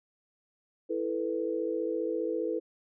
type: chord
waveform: sine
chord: E suspended fourth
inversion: none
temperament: just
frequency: 329.6 / 439.5 / 494.4 Hz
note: E4 / A4 / B4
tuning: 0 / -2 / +2 cents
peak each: -33 dBFS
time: 0.89-2.6 s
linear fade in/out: 20 ms
effects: none